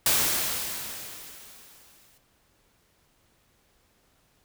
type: noise with exponential decay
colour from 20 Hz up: white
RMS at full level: -21 dBFS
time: 0.06-2.18 s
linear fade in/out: 2 ms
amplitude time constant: 460 ms
effects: pink hiss -66 dBFS RMS until 4.44 s